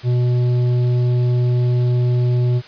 sine tone with tanh clipping, 123.1 Hz, B2, 5 cents flat, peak -15 dBFS, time 0.03-2.62 s, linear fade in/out 50 ms, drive 9 dB, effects white hiss -40 dBFS RMS until 2.67 s + resampled to 11025 Hz

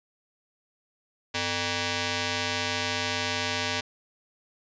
5% pulse ring-modulated tone, 349.3 Hz, F4, in tune, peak -12 dBFS, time 1.34-3.81 s, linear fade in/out 10 ms, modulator 1300 Hz, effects resampled to 16000 Hz

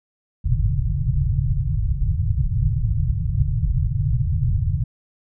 white low-pass noise, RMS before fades -20 dBFS, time 0.44-4.84 s, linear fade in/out 5 ms, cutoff 150 Hz, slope 96 dB/octave, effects none

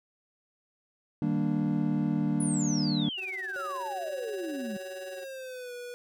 triangle chord, Eb major seventh, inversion none, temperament equal, 155.56 / 196 / 233.1 / 293.7 Hz, Eb3 / G3 / Bb3 / D4, 0 / 0 / 0 / 0 cents, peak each -29 dBFS, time 1.22-3.09 s, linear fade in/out 2 ms
sine exponential sweep, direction down, 10240 to 196.2 Hz, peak -33 dBFS, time 2.4-4.77 s, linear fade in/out 5 ms
35% pulse tone with tremolo, 377.3 Hz, F#4, 34 cents sharp, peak -39 dBFS, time 3.17-5.25 s, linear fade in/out 20 ms, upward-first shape triangle, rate 19 Hz, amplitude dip 85%
square tone with pitch glide, 557 to 487.7 Hz, C#5 to B4, +8 to -22 cents, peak -39 dBFS, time 3.56-5.94 s, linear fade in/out 0 ms, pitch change -230 cents, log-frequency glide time 5.11-5.73 s
effects none

